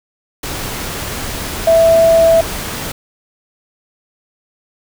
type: tone in noise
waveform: sine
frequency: 659.3 Hz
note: E5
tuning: in tune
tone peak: -6 dBFS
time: 1.67-2.41 s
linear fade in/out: 5 ms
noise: pink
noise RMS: -23 dBFS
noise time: 0.43-2.92 s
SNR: +14 dB
effects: none